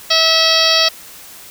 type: harmonic tone with a mistuned harmonic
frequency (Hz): 649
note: E5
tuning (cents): -27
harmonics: 1 / 2 / 3 / 4 / 5 / 6 / 7 / 8 / 9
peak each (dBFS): -19 / -21 / -21 / -21 / -18 / -17 / -16 / -19 / -22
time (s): 0.1-0.89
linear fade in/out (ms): 10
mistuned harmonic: 9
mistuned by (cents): -71
effects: white hiss -37 dBFS RMS until 1.5 s